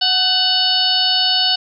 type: harmonic tone with a mistuned harmonic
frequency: 740 Hz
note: F#5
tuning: in tune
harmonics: 1 / 2 / 4 / 5 / 6 / 7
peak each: -24 / -27 / -17 / -22 / -17 / -25 dBFS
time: 0.01-1.56 s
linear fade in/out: 10 ms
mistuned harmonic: 2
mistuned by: +36 cents
effects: none